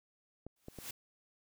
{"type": "clicks", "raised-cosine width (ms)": 2, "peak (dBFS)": -32, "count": 3, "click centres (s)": [0.466, 0.684, 0.787]}
{"type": "noise with exponential growth", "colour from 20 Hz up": "white", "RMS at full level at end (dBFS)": -41, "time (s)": [0.56, 0.91], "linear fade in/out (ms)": 5, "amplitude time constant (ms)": 74}
{"effects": []}